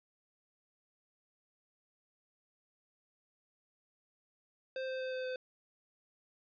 square tone with pitch steps, 523.3 / 520.3 / 517.3 / 514.3 / 511.3 Hz, C5 / C5 / C5 / C5 / C5, 0 / -10 / -20 / -30 / -40 cents, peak -37 dBFS, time 4.76-5.36 s, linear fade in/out 2 ms, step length 120 ms, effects resampled to 11025 Hz

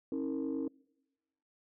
sine tone cluster, 270.4 / 319.6 / 461.8 Hz, C#4 / D#4 / A#4, -43 / +47 / -16 cents, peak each -34 / -36 / -39 dBFS, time 0.12-0.68 s, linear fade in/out 2 ms, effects noise-tail reverb RT60 1.0 s tail -25 dB re dry + tanh soft clip ceiling -27 dBFS

